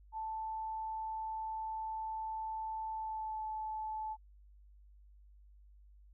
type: tone with pitch glide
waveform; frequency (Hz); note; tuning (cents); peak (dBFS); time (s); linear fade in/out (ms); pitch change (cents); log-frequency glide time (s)
sine; 880 to 868.9; A5 to A5; 0 to -22; -37; 0.12-4.17; 50; -22; 2.92-3.43
effects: added 50 Hz sine -57 dBFS peak until 6.13 s